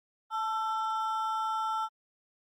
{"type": "ring-modulated tone", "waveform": "triangle", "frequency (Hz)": 1108.7, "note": "C#6", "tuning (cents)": 0, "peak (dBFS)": -24, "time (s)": [0.3, 1.89], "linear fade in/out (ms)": 50, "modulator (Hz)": 231, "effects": ["Opus 24 kbps"]}